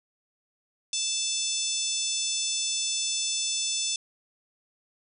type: harmonic tone with a mistuned harmonic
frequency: 880 Hz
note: A5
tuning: in tune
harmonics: 3 / 4 / 5 / 6 / 7 / 8 / 9 / 10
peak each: -39 / -32 / -40 / -33 / -32 / -37 / -34 / -40 dBFS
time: 0.93-3.96 s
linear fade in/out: 2 ms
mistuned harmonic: 10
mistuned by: +54 cents
effects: none